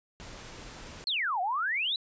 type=noise; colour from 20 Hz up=pink; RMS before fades=-45 dBFS; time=0.2-1.04 s; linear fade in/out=0 ms
type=exponential two-way sweep; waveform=sine; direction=down then up; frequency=4435 to 698 to 4051 Hz; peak=-27 dBFS; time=1.07-1.96 s; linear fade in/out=2 ms; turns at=1.41 s
effects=resampled to 16000 Hz